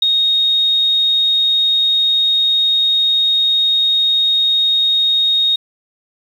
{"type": "tone with ADSR envelope", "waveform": "sine", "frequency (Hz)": 3729, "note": "A#7", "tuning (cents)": 0, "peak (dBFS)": -6, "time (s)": [0.02, 5.56], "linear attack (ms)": 6, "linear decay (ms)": 4, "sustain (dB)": -5, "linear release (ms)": 6, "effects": ["7-bit"]}